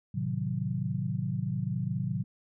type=chord; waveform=sine; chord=A diminished seventh; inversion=none; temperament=equal; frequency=110 / 130.81 / 155.56 / 185 Hz; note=A2 / C3 / Eb3 / Gb3; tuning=0 / 0 / 0 / 0 cents; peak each=-35 / -33 / -35 / -34 dBFS; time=0.14-2.24 s; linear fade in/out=10 ms; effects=none